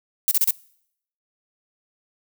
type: noise bursts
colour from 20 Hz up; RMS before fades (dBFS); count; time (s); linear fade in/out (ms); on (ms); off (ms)
violet; -18; 4; 0.28-0.507; 0; 32; 33
effects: noise-tail reverb RT60 0.7 s tail -24 dB re dry